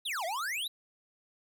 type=exponential two-way sweep; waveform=square; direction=down then up; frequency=4055 to 629 to 4055 Hz; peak=-33 dBFS; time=0.05-0.68 s; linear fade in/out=10 ms; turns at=0.25 s; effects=none